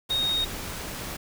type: tone in noise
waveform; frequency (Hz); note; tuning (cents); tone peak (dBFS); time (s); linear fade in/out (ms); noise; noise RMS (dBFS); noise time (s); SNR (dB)
sine; 3729; A#7; 0; -23; 0.1-0.45; 10; pink; -35; 0.09-1.17; +9
effects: none